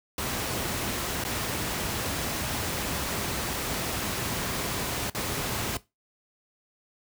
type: noise with dropouts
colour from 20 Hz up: pink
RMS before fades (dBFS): -30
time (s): 0.18-5.77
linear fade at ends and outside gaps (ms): 2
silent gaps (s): 1.239-1.249 / 5.099-5.148
effects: noise-tail reverb RT60 0.2 s tail -17 dB re dry + high-pass 60 Hz 12 dB/octave